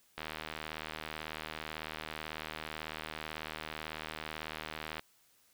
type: click train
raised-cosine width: 0.3 ms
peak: -23 dBFS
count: 377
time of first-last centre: 0.18-4.994 s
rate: 78.1 Hz
effects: white hiss -68 dBFS RMS until 5.53 s